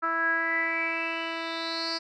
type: tone with low-pass filter sweep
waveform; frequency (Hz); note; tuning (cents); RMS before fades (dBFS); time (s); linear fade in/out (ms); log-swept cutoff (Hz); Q
10% pulse; 329.6; E4; 0; -29; 0.02-1.99; 20; 1400 to 4800; 9.2
effects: none